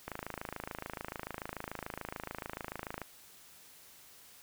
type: click train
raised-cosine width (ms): 0.5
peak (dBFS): -23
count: 80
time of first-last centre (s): 0.08-3.017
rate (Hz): 26.9
effects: white hiss -57 dBFS RMS until 4.42 s